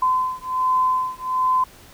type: beating tone pair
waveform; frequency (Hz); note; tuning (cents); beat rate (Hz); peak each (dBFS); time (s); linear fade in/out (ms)
sine; 1023 / 1024.3; C6 / C6; -39 / -37; 1.3; -21; 0.02-1.64; 5
effects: pink hiss -47 dBFS RMS until 1.93 s